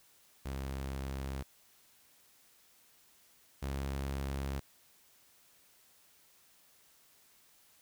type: tone pair in turn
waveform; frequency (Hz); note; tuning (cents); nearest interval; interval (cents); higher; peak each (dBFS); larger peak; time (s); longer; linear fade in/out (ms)
sawtooth; 67.3 / 68.36; C2 / C#2; +49 / -24; unison; 27; second; -33 / -31; second; 0.45-1.43 / 3.62-4.6; neither; 10
effects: white hiss -65 dBFS RMS until 7.81 s